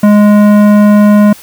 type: tone with tanh clipping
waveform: sine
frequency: 207.7 Hz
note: G#3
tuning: in tune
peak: -4 dBFS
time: 0.03-1.33 s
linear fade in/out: 5 ms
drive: 15 dB
effects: white hiss -34 dBFS RMS until 1.42 s